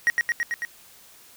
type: tone with echo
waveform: triangle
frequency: 1888 Hz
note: A#6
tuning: 22 cents sharp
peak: -14 dBFS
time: 0.07-0.1 s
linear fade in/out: 0 ms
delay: 110 ms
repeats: 5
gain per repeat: -2 dB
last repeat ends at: 0.65 s
effects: white hiss -51 dBFS RMS until 1.36 s